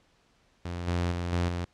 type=tone with level steps; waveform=sawtooth; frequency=87.31 Hz; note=F2; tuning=in tune; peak=-29 / -22 / -26 / -21 / -26 dBFS; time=0.65-1.65 s; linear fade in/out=5 ms; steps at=0.87 / 1.11 / 1.32 / 1.48 s; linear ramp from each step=10 ms; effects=pink hiss -66 dBFS RMS until 1.73 s + low-pass 6000 Hz 12 dB/octave